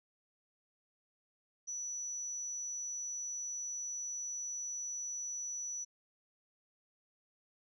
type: tone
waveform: sine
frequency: 5920 Hz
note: F#8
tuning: in tune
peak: -37 dBFS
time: 1.67-5.85 s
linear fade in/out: 20 ms
effects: tanh soft clip ceiling -33 dBFS